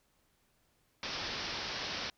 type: low-pass noise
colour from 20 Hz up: white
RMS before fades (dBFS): -39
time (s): 1.03-2.1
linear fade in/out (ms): 2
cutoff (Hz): 5600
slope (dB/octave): 96
effects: pink hiss -73 dBFS RMS until 2.17 s